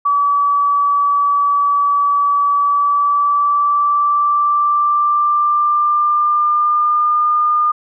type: tone with pitch glide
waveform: sine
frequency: 1146 to 1212 Hz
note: D6 to D#6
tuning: -43 to -46 cents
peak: -11 dBFS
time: 0.05-7.72 s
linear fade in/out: 10 ms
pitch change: +97 cents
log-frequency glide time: 2.55-7.33 s
effects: none